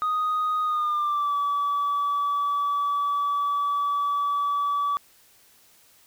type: tone with pitch glide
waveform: sine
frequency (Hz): 1244.5 to 1147.8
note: D#6 to D6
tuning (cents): 0 to -40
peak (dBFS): -20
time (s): 0.02-4.97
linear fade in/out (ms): 0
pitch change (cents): -140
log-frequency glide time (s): 0.63-1.36
effects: tanh soft clip ceiling -20 dBFS + white hiss -57 dBFS RMS until 6.06 s